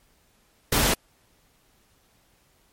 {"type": "noise", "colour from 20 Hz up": "pink", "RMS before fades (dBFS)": -21, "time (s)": [0.72, 0.94], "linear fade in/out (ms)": 5, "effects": ["pink hiss -63 dBFS RMS until 2.72 s", "MP3 64 kbps"]}